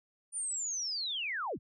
sine linear sweep, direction down, 9397 to 30.87 Hz, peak -33 dBFS, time 0.32-1.59 s, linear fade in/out 50 ms, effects none

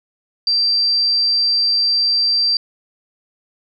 sine tone, 4699 Hz, D8, in tune, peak -13 dBFS, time 0.47-2.57 s, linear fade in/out 2 ms, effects none

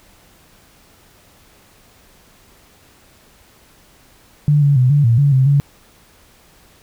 sine tone with pitch steps, 147.5 / 142.6 / 126.6 / 145.1 / 116 / 142.5 / 131.5 / 141.9 Hz, D3 / C#3 / B2 / D3 / A#2 / C#3 / C3 / C#3, +8 / +49 / +43 / -21 / -8 / +48 / +9 / +41 cents, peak -9 dBFS, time 4.48-5.6 s, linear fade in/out 0 ms, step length 140 ms, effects pink hiss -50 dBFS RMS until 6.82 s

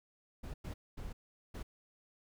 brown noise bursts at uneven times, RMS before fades -43 dBFS, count 4, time 0.43-0.54 / 0.64-0.74 / 0.97-1.13 / 1.54-1.63 s, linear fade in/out 10 ms, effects none

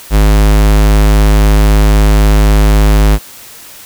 square tone, 51.91 Hz, G#1, in tune, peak -5 dBFS, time 0.1-3.19 s, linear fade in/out 50 ms, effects white hiss -33 dBFS RMS until 3.85 s

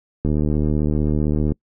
click train, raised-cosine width 3 ms, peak -8 dBFS, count 97, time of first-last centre 0.25-1.52 s, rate 75.6 Hz, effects noise-tail reverb RT60 0.1 s tail -26 dB re dry

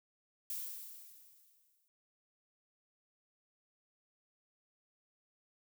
violet noise with exponential decay, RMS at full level -39 dBFS, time 0.5-1.88 s, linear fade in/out 0 ms, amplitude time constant 300 ms, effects none

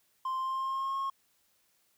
triangle tone with pitch glide, 1046.5 to 1084.7 Hz, C6 to C#6, 0 to -38 cents, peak -28 dBFS, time 0.25-1.1 s, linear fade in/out 5 ms, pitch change +62 cents, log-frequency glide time 0.39-0.97 s, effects tanh soft clip ceiling -24 dBFS + white hiss -71 dBFS RMS until 1.97 s

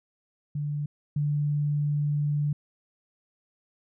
sine tone pair in turn, 146.83 / 146.83 Hz, D3 / D3, 0 / 0 cents, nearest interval unison, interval 0 cents, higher neither, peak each -27 / -23 dBFS, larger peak second, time 0.55-0.86 / 1.16-2.53 s, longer second, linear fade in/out 5 ms, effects none

